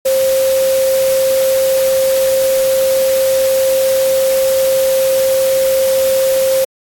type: tone in noise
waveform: sine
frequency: 530 Hz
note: C5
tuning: 22 cents sharp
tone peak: -10 dBFS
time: 0.05-6.65 s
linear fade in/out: 10 ms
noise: white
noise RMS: -23 dBFS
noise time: 0.05-6.65 s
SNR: +10 dB
effects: AAC 64 kbps